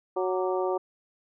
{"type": "harmonic tone with a mistuned harmonic", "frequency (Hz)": 185, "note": "F#3", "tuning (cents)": 0, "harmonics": [2, 3, 4, 5, 6], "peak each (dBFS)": [-27, -31, -33, -35, -37], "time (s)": [0.16, 0.78], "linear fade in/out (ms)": 10, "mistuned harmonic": 6, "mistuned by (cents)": 91, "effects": []}